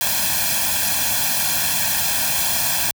white noise with comb filter, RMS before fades -20 dBFS, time 0.01-2.91 s, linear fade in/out 0 ms, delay 1.2 ms, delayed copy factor +0.95, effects high-pass 60 Hz 12 dB/octave

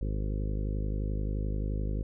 harmonic tone with a mistuned harmonic, 51.5 Hz, G#1, 14 cents flat, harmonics 1 / 2 / 3 / 4 / 5 / 6 / 7 / 8 / 9 / 10, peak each -30 / -36 / -40 / -42 / -44 / -46 / -47 / -48 / -49 / -50 dBFS, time 0.01-2.03 s, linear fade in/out 5 ms, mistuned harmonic 10, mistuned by +30 cents, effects none

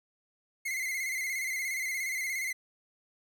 45% pulse tone with vibrato, 2100 Hz, C7, 6 cents sharp, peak -31 dBFS, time 0.65-2.53 s, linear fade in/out 10 ms, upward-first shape square, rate 17 Hz, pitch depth 50 cents each way, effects none

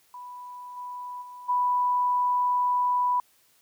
sine tone with level steps, 987.8 Hz, B5, in tune, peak -38 / -34 / -40 / -21 dBFS, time 0.14-3.2 s, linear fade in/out 2 ms, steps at 0.76 / 1.21 / 1.48 s, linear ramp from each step 20 ms, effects white hiss -63 dBFS RMS until 3.61 s + high-pass 60 Hz 12 dB/octave

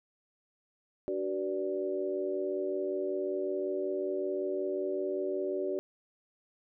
harmonic tone with a mistuned harmonic, 97.3 Hz, G2, 12 cents flat, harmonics 3 / 4 / 5 / 6, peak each -40 / -32 / -42 / -36 dBFS, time 1.08-5.79 s, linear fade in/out 0 ms, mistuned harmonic 4, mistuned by -54 cents, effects none

